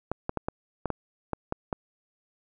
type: clicks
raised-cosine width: 1 ms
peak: -14 dBFS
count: 9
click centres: 0.116 / 0.294 / 0.373 / 0.485 / 0.857 / 0.903 / 1.333 / 1.524 / 1.728 s
effects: none